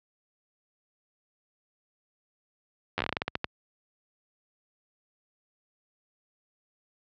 slowing click train, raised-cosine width 0.3 ms, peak -11 dBFS, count 13, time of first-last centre 2.98-3.444 s, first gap 11 ms, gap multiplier 1.21, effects high-pass 60 Hz 12 dB/octave + low-pass 4000 Hz 12 dB/octave

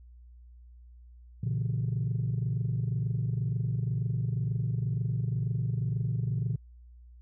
sine chord, A# diminished, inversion none, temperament equal, 116.54 / 138.59 / 164.81 Hz, A#2 / C#3 / E3, 0 / 0 / 0 cents, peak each -28 / -31 / -34 dBFS, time 1.43-6.56 s, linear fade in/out 5 ms, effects tanh soft clip ceiling -22 dBFS + added 60 Hz sine -49 dBFS peak until 7.21 s

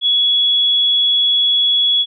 sine tone, 3370 Hz, G#7, 25 cents sharp, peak -11 dBFS, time 0.01-2.06 s, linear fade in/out 50 ms, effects none

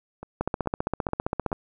two click trains, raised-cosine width 1 ms, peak -23 / -11 dBFS, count 4 / 18, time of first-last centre 0.23-1.518 / 0.41-1.528 s, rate 2.33 / 15.2 Hz, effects none

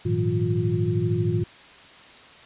sine tone cluster, 103 / 116 / 159.2 / 180.8 / 353.9 Hz, G#2 / A#2 / D#3 / F#3 / F4, -14 / -8 / +40 / -40 / +23 cents, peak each -26 / -25 / -27 / -32 / -27 dBFS, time 0.05-1.44 s, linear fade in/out 10 ms, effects white hiss -47 dBFS RMS until 2.45 s + resampled to 8000 Hz

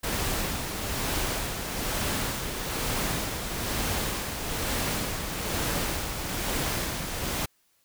pink noise with tremolo, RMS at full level -28 dBFS, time 0.03-7.46 s, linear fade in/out 10 ms, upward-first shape sine, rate 1.1 Hz, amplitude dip 45%, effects white hiss -68 dBFS RMS until 7.84 s

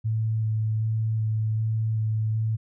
sine tone with vibrato, 110 Hz, A2, in tune, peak -22 dBFS, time 0.04-2.57 s, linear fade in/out 20 ms, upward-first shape square, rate 1.3 Hz, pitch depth 10 cents each way, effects none

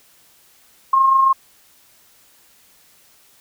sine tone with amplitude modulation, 1071 Hz, C6, 40 cents sharp, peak -9 dBFS, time 0.93-1.33 s, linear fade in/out 5 ms, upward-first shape sine, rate 27.1 Hz, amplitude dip 40%, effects white hiss -53 dBFS RMS until 3.4 s

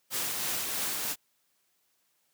white noise with tremolo, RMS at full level -31 dBFS, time 0.1-1.16 s, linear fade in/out 50 ms, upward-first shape triangle, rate 3.1 Hz, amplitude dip 30%, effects white hiss -73 dBFS RMS until 2.33 s + high-pass 100 Hz 12 dB/octave

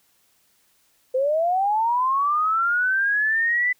sine linear sweep, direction up, 503 to 2005 Hz, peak -18 dBFS, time 1.14-3.73 s, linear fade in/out 10 ms, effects white hiss -63 dBFS RMS until 3.79 s

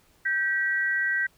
sine tone pair together, 1565 / 1928 Hz, G6 / B6, -3 / -42 cents, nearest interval major third, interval 361 cents, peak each -25 / -26 dBFS, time 0.25-1.27 s, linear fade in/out 10 ms, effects pink hiss -62 dBFS RMS until 1.37 s

